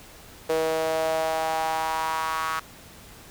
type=tone with high-pass filter sweep; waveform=sawtooth; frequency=160 Hz; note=D#3; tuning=49 cents sharp; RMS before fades=-26 dBFS; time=0.49-2.6 s; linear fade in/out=10 ms; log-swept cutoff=490 to 1200 Hz; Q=4.6; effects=pink hiss -47 dBFS RMS until 3.3 s